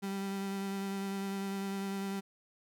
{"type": "tone with vibrato", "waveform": "35% pulse", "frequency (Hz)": 196, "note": "G3", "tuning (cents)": 0, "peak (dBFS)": -33, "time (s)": [0.02, 2.21], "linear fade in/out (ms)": 20, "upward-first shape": "sine", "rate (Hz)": 10, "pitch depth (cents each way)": 15, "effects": []}